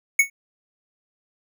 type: tone with exponential decay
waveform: square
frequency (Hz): 2217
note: C#7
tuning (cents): 0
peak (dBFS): -10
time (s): 0.19-0.3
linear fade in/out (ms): 5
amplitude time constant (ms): 23
effects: none